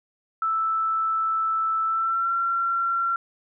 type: tone with pitch glide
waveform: sine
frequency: 1318.5 to 1365 Hz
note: E6 to F6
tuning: 0 to -40 cents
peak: -21 dBFS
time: 0.42-3.16 s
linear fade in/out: 2 ms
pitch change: +60 cents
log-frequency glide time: 1.85-2.34 s
effects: none